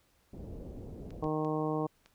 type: low-pass noise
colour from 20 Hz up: pink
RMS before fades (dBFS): -44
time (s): 0.33-1.27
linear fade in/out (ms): 5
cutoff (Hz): 540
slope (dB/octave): 24
type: clicks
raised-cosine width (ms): 0.2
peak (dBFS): -37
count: 4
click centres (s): 1.106 / 1.242 / 1.448 / 2.06
type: harmonic tone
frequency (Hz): 154.6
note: D#3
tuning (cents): -11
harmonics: 1 / 2 / 3 / 4 / 5 / 6 / 7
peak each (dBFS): -36 / -34 / -35 / -40 / -40 / -43 / -41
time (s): 1.22-1.87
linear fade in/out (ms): 10
effects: pink hiss -70 dBFS RMS until 2.14 s